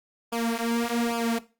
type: tone with flanger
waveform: sawtooth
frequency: 233.1 Hz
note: A#3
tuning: in tune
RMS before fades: -26 dBFS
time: 0.32-1.39 s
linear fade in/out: 10 ms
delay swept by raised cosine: 0.5 to 5.9 ms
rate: 1.2 Hz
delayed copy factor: -1
effects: noise-tail reverb RT60 0.3 s tail -17 dB re dry + Opus 32 kbps